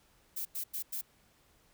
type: noise bursts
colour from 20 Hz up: violet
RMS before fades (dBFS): -37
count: 4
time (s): 0.36-1.014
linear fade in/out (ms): 10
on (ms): 93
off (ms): 94
effects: pink hiss -67 dBFS RMS until 1.73 s